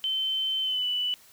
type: tone with pitch glide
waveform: sine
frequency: 3080 to 2975 Hz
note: G7 to F#7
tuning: -31 to +9 cents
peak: -25 dBFS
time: 0.04-1.14 s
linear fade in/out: 0 ms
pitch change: -60 cents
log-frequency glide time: 0.62-0.86 s
effects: white hiss -55 dBFS RMS until 1.32 s